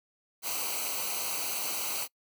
white noise with comb filter, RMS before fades -33 dBFS, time 0.42-2.08 s, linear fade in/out 50 ms, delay 0.57 ms, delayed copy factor -0.8, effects noise-tail reverb RT60 0.1 s tail -25 dB re dry

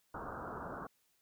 white low-pass noise, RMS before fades -44 dBFS, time 0.14-0.87 s, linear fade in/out 5 ms, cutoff 1500 Hz, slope 96 dB/octave, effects white hiss -75 dBFS RMS until 1.21 s

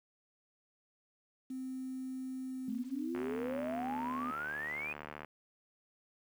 sine tone with pitch glide, 260 to 251.7 Hz, C4 to B3, -11 to +33 cents, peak -38 dBFS, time 1.5-4.31 s, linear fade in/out 5 ms, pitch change -56 cents, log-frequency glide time 2.44-3.69 s
sine exponential sweep, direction up, 207.7 to 2532 Hz, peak -37 dBFS, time 2.68-4.93 s, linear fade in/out 2 ms
click train, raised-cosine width 0.5 ms, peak -29 dBFS, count 158, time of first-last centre 3.15-5.246 s, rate 74.9 Hz
effects high-pass 80 Hz 12 dB/octave + 10-bit

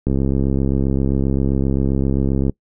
click train, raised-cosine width 3 ms, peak -6 dBFS, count 165, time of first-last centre 0.07-2.496 s, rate 67.6 Hz, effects noise-tail reverb RT60 0.1 s tail -23 dB re dry

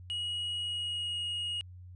triangle tone with pitch glide, 2900 to 2878 Hz, F#7 to F#7, -35 to -49 cents, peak -31 dBFS, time 0.1-1.61 s, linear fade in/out 0 ms, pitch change -14 cents, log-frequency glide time 0.58-1.23 s, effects added 90 Hz sine -46 dBFS peak until 1.95 s + resampled to 24000 Hz

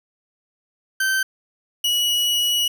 40% pulse tone pair in turn, 1549 / 2924 Hz, G6 / F#7, -21 / -21 cents, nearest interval major seventh, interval 1100 cents, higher second, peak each -17 / -17 dBFS, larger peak neither, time 1-1.23 / 1.84-2.68 s, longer second, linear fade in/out 5 ms, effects none

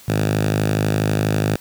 5% pulse tone with high-pass filter, 52.2 Hz, G#1, 10 cents sharp, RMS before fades -19 dBFS, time 0.08-1.56 s, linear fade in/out 5 ms, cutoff 120 Hz, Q 4.4, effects white hiss -45 dBFS RMS until 1.6 s

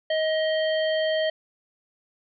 harmonic tone, 630 Hz, D#5, 21 cents sharp, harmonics 1 / 3 / 5 / 7, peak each -22 / -31 / -32 / -41 dBFS, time 0.1-1.3 s, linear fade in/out 5 ms, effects none

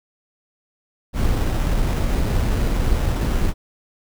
brown noise with sample-and-hold, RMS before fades -19 dBFS, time 1.13-3.54 s, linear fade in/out 50 ms, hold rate 4410 Hz, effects none

